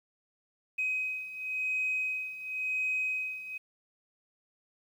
sine beating tone pair, 2523 / 2523.94 Hz, D#7 / D#7, +23 / +24 cents, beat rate 0.94 Hz, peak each -35 / -31 dBFS, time 0.78-3.58 s, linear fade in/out 10 ms, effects tanh soft clip ceiling -23 dBFS + 10-bit

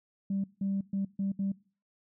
sine tone bursts at uneven times, 196 Hz, G3, in tune, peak -27 dBFS, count 5, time 0.3-0.44 / 0.61-0.81 / 0.93-1.05 / 1.19-1.32 / 1.39-1.52 s, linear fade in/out 5 ms, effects noise-tail reverb RT60 0.4 s tail -22 dB re dry + tanh soft clip ceiling -24 dBFS

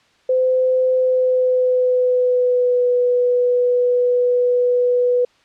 sine tone with pitch glide, 513 to 492.4 Hz, C5 to B4, -34 to -5 cents, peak -13 dBFS, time 0.29-5.25 s, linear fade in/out 5 ms, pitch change -71 cents, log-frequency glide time 0.94-2.88 s, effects white hiss -56 dBFS RMS until 5.44 s + low-pass 4000 Hz 12 dB/octave

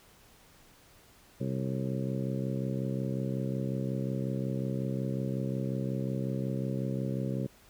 harmonic tone with a mistuned harmonic, 65.5 Hz, C2, 2 cents sharp, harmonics 2 / 3 / 4 / 5 / 6 / 7 / 8, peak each -33 / -35 / -39 / -42 / -42 / -44 / -42 dBFS, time 1.4-7.47 s, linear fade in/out 10 ms, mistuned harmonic 8, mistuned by +67 cents, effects pink hiss -59 dBFS RMS until 7.69 s

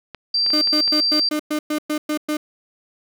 clicks, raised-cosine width 0.3 ms, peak -17 dBFS, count 5, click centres 0.147 / 0.464 / 0.504 / 0.674 / 0.878 s
sine tone, 4699 Hz, D8, in tune, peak -16 dBFS, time 0.34-1.29 s, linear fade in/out 5 ms
35% pulse tone bursts, 302.5 Hz, D#4, 49 cents flat, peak -18 dBFS, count 10, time 0.53-2.37 s, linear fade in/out 5 ms, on 85 ms, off 110 ms
effects none

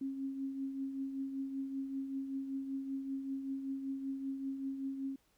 sine tone with tremolo, 270.6 Hz, C#4, 42 cents flat, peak -34 dBFS, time 0.01-5.16 s, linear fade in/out 5 ms, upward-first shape triangle, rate 5.2 Hz, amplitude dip 55%, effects pink hiss -73 dBFS RMS until 5.37 s

